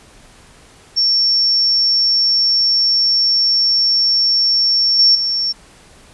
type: tone with level steps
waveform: sine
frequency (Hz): 5460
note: F8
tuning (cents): -40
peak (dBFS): -11 / -7 / -15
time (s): 0.96-5.53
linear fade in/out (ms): 20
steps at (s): 4.99 / 5.15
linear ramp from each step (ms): 2
effects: pink hiss -45 dBFS RMS until 6.13 s + resampled to 24000 Hz